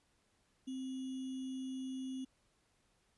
sine tone with sample-and-hold, 261.6 Hz, C4, in tune, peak -39 dBFS, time 0.67-2.25 s, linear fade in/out 10 ms, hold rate 3150 Hz, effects pink hiss -75 dBFS RMS until 3.17 s + resampled to 24000 Hz

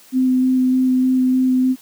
sine tone with vibrato, 256.9 Hz, C4, 32 cents flat, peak -12 dBFS, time 0.12-1.76 s, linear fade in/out 50 ms, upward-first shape square, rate 3.3 Hz, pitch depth 8 cents each way, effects white hiss -47 dBFS RMS until 1.81 s + high-pass 150 Hz 12 dB/octave

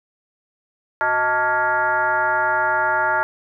sine tone with frequency modulation, 1145 Hz, D6, 44 cents flat, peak -16 dBFS, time 1.01-3.23 s, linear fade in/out 0 ms, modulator 259 Hz, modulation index 2, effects none

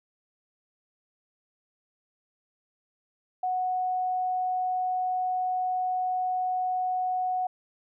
sine tone, 737 Hz, F#5, 7 cents flat, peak -25 dBFS, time 3.43-7.47 s, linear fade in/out 5 ms, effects none

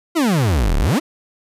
40% pulse exponential two-way sweep, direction down then up, 355.9 to 32.7 to 355.9 Hz, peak -13 dBFS, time 0.15-1 s, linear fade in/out 20 ms, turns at 0.78 s, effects resampled to 32000 Hz

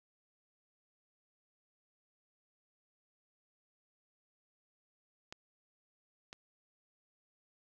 clicks, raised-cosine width 0.2 ms, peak -27 / -29 dBFS, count 2, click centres 5.325 / 6.329 s, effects none

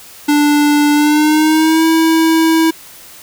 square tone with pitch glide, 293.7 to 324 Hz, D4 to E4, 0 to -30 cents, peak -9 dBFS, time 0.28-2.71 s, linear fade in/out 10 ms, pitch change +170 cents, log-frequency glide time 0.93-1.85 s, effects white hiss -37 dBFS RMS until 3.22 s

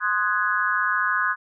sine chord, Ab dominant seventh, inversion first, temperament equal with one note detuned, 1046.5 / 1244.5 / 1480 / 1666 Hz, C6 / Eb6 / Gb6 / Ab6, 0 / 0 / 0 / +5 cents, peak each -27 / -26 / -24 / -25 dBFS, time 0-1.36 s, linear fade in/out 50 ms, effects none

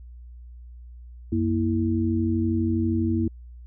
sine tone cluster, 91.9 / 234.6 / 327.1 Hz, F#2 / A#3 / E4, -11 / +11 / -13 cents, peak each -25 dBFS, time 1.32-3.28 s, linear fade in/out 5 ms, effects added 60 Hz sine -40 dBFS peak until 3.66 s

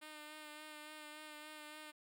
5% pulse tone with vibrato, 303.8 Hz, D#4, 41 cents flat, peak -39 dBFS, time 0.01-1.92 s, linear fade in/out 20 ms, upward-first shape sine, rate 3.5 Hz, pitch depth 22 cents each way, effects none

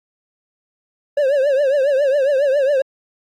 triangle tone with vibrato, 554.4 Hz, C#5, in tune, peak -11 dBFS, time 1.17-2.82 s, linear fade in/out 5 ms, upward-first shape triangle, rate 7.3 Hz, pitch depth 140 cents each way, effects AAC 48 kbps

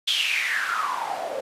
white noise with band-pass filter sweep, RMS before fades -26 dBFS, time 0.07-1.41 s, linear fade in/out 10 ms, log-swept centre 3500 to 520 Hz, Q 7.9, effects resampled to 32000 Hz

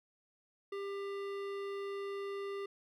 sine tone with hard clipping, 397.7 Hz, G4, 25 cents sharp, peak -40 dBFS, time 0.72-2.66 s, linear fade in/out 5 ms, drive 15 dB, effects none

